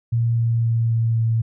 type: tone with pitch steps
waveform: sine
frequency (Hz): 116.54 / 115.8 / 115.07 / 114.34 / 113.62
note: A#2 / A#2 / A#2 / A#2 / A#2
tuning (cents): 0 / -11 / -22 / -33 / -44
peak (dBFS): -16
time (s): 0.12-1.42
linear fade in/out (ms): 10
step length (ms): 260
effects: none